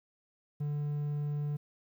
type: tone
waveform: triangle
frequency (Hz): 146.83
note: D3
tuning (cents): 0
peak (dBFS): -29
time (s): 0.6-1.57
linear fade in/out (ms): 10
effects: 11-bit